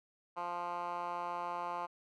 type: tone with band-pass filter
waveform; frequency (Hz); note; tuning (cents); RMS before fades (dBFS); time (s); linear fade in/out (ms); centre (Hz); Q
10% pulse; 174.6; F3; 0; -39; 0.36-1.87; 20; 1000; 2.5
effects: none